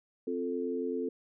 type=chord; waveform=sine; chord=F major; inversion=second; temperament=equal; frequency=261.6 / 349.2 / 440 Hz; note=C4 / F4 / A4; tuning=0 / 0 / 0 cents; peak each=-35 / -37 / -34 dBFS; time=0.27-1.09 s; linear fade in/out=5 ms; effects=none